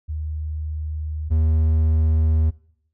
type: tone pair in turn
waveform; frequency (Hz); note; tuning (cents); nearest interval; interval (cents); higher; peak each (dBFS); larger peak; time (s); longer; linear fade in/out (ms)
sine / triangle; 77 / 78.94; D#2 / D#2; -17 / +26; unison; 43; second; -24 / -13; second; 0.08-1.3 / 1.3-2.51; first; 20
effects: noise-tail reverb RT60 0.7 s tail -22 dB re dry